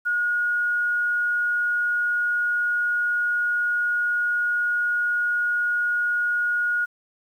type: tone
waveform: sine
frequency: 1442 Hz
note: F#6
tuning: 45 cents flat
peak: -20 dBFS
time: 0.05-6.86 s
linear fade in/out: 20 ms
effects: 9-bit